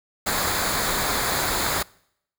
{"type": "noise with comb filter", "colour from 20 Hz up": "pink", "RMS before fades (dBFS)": -24, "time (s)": [0.26, 1.83], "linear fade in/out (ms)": 10, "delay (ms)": 0.35, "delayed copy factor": -0.6, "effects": ["noise-tail reverb RT60 0.7 s tail -24 dB re dry"]}